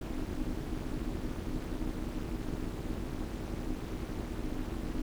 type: noise with amplitude modulation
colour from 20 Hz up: brown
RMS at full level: -32 dBFS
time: 0.01-5.02 s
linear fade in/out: 5 ms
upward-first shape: sine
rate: 282 Hz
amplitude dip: 100%
effects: none